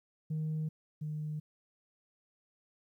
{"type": "tone pair in turn", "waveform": "sine", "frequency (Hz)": [155.8, 152.42], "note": ["D#3", "D#3"], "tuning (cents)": [3, -35], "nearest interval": "unison", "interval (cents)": 38, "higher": "first", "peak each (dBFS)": [-30, -34], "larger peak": "first", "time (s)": [[0.3, 0.69], [1.01, 1.4]], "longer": "neither", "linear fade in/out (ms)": 10, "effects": ["tanh soft clip ceiling -30 dBFS", "12-bit"]}